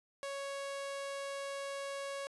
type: tone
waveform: sawtooth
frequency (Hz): 555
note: C#5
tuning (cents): +2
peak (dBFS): -35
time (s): 0.23-2.27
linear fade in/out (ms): 0
effects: resampled to 24000 Hz